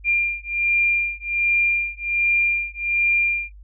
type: beating tone pair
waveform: sine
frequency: 2393 / 2394.3 Hz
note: D7 / D7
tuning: +32 / +33 cents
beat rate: 1.3 Hz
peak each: -21 dBFS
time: 0.04-3.52 s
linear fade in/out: 50 ms
effects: added 50 Hz sine -40 dBFS peak until 3.63 s